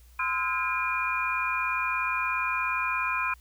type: tone cluster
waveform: sine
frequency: 1030 / 1298 / 1415 / 1618 / 2424 Hz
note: C6 / E6 / F6 / G#6 / D#7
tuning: -28 / -27 / +22 / -46 / -46 cents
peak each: -30 / -34 / -35 / -36 / -29 dBFS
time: 0.19-3.34 s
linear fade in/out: 5 ms
effects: added 60 Hz sine -51 dBFS peak until 3.4 s + white hiss -62 dBFS RMS until 3.4 s